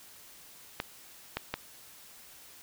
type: clicks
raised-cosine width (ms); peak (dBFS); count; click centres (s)
0.3; -15; 3; 0.801 / 1.37 / 1.54
effects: white hiss -53 dBFS RMS until 2.62 s